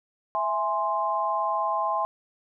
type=chord; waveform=sine; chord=E augmented; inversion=none; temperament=equal; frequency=659.3 / 830.6 / 1046.5 Hz; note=E5 / G#5 / B#5; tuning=0 / 0 / 0 cents; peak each=-30 / -28 / -26 dBFS; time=0.35-2.05 s; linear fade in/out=0 ms; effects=none

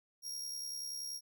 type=tone with amplitude modulation; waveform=sawtooth; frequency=5600 Hz; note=F8; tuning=4 cents sharp; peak=-35 dBFS; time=0.22-1.21 s; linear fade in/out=50 ms; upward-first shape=sine; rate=70.4 Hz; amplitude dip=50%; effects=none

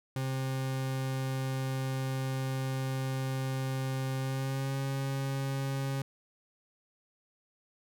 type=tone with pitch glide; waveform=40% pulse; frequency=132.5 to 136.07 Hz; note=C3 to C#3; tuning=+22 to -32 cents; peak=-30 dBFS; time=0.16-6.02 s; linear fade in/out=2 ms; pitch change=+46 cents; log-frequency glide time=4.19-4.76 s; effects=none

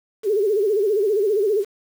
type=tone with vibrato; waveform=sine; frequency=413.2 Hz; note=G#4; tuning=9 cents flat; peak=-16 dBFS; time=0.23-1.65 s; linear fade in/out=50 ms; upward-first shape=sine; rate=15 Hz; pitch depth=130 cents each way; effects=7-bit

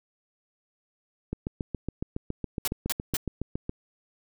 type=click train; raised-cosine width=3 ms; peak=-17 dBFS; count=18; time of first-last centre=1.33-3.694 s; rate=7.19 Hz
type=noise bursts; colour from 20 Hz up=white; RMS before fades=-28 dBFS; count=3; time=2.65-3.168 s; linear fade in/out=0 ms; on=26 ms; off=220 ms
effects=none

